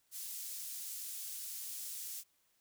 pink high-pass noise, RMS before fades -44 dBFS, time 0.11-2.24 s, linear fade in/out 50 ms, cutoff 7300 Hz, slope 12 dB/octave, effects white hiss -75 dBFS RMS until 2.6 s

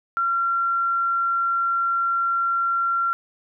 sine tone, 1370 Hz, F6, 34 cents flat, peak -19 dBFS, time 0.17-3.13 s, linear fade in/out 0 ms, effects none

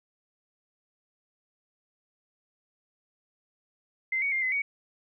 sine tone with pitch steps, 2075 / 2236 / 2112 / 2036 / 2244 Hz, C7 / C#7 / C7 / C7 / C#7, -15 / +14 / +16 / -48 / +21 cents, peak -25 dBFS, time 4.12-4.62 s, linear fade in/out 5 ms, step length 100 ms, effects none

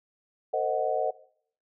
sine chord, C half-diminished seventh, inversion third, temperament equal with one note detuned, 455.5 / 523.3 / 622.3 / 740 Hz, Bb4 / C5 / Eb5 / Gb5, -40 / 0 / 0 / 0 cents, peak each -31 / -31 / -29 / -29 dBFS, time 0.53-1.11 s, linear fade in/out 10 ms, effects noise-tail reverb RT60 0.6 s tail -19 dB re dry

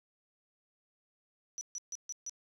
sine tone bursts, 5900 Hz, F#8, 6 cents flat, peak -37 dBFS, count 5, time 1.58-2.295 s, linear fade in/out 0 ms, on 31 ms, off 140 ms, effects 11-bit

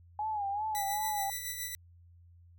sine tone with vibrato, 830.6 Hz, G#5, in tune, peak -31 dBFS, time 0.19-1.3 s, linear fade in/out 2 ms, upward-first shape sine, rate 2.6 Hz, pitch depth 88 cents each way
5% pulse tone with tremolo, 1975.5 Hz, B6, in tune, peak -24 dBFS, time 0.75-1.75 s, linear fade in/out 0 ms, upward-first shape sine, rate 7.1 Hz, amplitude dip 45%
effects added 86 Hz sine -55 dBFS peak until 2.58 s

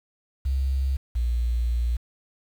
sine tone pair in turn, 66.8 / 59.22 Hz, C2 / A#1, +36 / +28 cents, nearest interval major second, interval 208 cents, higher first, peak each -21 dBFS, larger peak neither, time 0.45-0.97 / 1.15-1.97 s, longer second, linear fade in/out 10 ms, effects 8-bit

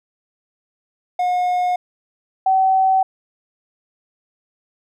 triangle / sine tone pair in turn, 721 / 762.3 Hz, F#5 / G5, -45 / -49 cents, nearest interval minor second, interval 96 cents, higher second, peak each -14 / -12 dBFS, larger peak second, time 1.19-1.76 / 2.46-3.03 s, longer neither, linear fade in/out 5 ms, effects none

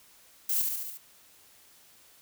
violet noise with echo, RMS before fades -28 dBFS, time 0.49-0.62 s, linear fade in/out 5 ms, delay 71 ms, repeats 5, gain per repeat -3 dB, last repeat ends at 0.975 s, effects white hiss -58 dBFS RMS until 2.21 s

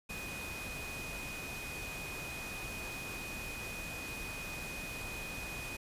sine tone in noise, 2489 Hz, D#7, in tune, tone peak -43 dBFS, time 0.09-5.77 s, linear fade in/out 10 ms, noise pink, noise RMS -44 dBFS, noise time 0.09-5.77 s, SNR -2 dB, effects resampled to 32000 Hz

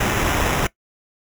pink noise with sample-and-hold, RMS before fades -20 dBFS, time 0-0.67 s, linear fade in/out 5 ms, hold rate 4410 Hz, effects noise-tail reverb RT60 0.1 s tail -19 dB re dry

